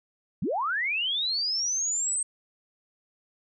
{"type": "linear sweep", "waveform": "sine", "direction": "up", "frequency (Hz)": [124.2, 8372], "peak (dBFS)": -25, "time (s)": [0.42, 2.23], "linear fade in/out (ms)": 5, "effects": []}